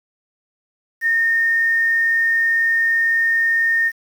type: tone with quantisation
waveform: sine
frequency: 1831 Hz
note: A#6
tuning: 32 cents flat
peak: -14 dBFS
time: 1.01-3.92 s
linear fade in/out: 50 ms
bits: 7
effects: none

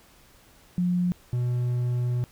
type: tone pair in turn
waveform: sine / triangle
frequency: 178.2 / 122.67 Hz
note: F3 / B2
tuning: +35 / -11 cents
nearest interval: tritone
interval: 646 cents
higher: first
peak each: -21 dBFS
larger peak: neither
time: 0.78-1.12 / 1.33-2.24 s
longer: second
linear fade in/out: 0 ms
effects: pink hiss -56 dBFS RMS until 2.31 s

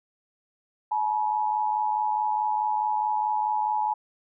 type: tone pair together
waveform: sine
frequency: 855.3 / 960 Hz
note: A5 / B5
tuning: -49 / -49 cents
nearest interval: major second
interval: 200 cents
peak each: -24 / -28 dBFS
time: 0.91-3.94 s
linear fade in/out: 10 ms
effects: none

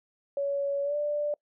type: tone with pitch glide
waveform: sine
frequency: 562 to 589.3 Hz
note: C#5 to D5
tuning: +24 to +6 cents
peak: -26 dBFS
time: 0.37-1.34 s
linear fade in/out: 2 ms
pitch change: +82 cents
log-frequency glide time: 0.83-0.96 s
effects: noise-tail reverb RT60 0.1 s tail -26 dB re dry

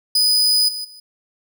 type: tone with level steps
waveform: 40% pulse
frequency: 4978 Hz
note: D#8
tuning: in tune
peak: -12 / -24 / -38 dBFS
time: 0.15-1 s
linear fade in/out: 5 ms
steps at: 0.68 / 0.84 s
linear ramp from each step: 10 ms
effects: none

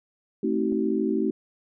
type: chord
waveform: sine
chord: A diminished seventh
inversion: none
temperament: just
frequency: 220 / 264 / 316.8 / 380.2 Hz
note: A3 / C4 / Eb4 / Gb4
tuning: 0 / +16 / +31 / +47 cents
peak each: -27 / -29 / -27 / -27 dBFS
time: 0.43-1.31 s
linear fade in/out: 5 ms
type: click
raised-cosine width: 2 ms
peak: -30 dBFS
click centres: 0.723 s
effects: none

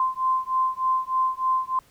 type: beating tone pair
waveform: sine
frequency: 1038 / 1041.3 Hz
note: C6 / C6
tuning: -14 / -9 cents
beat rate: 3.3 Hz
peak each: -24 dBFS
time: 0-1.79 s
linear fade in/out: 2 ms
effects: pink hiss -58 dBFS RMS until 1.9 s

